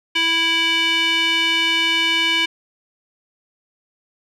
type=tone with band-pass filter; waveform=square; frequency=329.6 Hz; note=E4; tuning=in tune; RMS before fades=-18 dBFS; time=0.15-2.46 s; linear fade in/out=10 ms; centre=2700 Hz; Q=5.1; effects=none